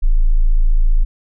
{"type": "tone", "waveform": "sine", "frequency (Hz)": 27.5, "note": "A0", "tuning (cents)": 0, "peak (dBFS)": -8, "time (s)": [0.02, 1.05], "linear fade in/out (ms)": 20, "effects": []}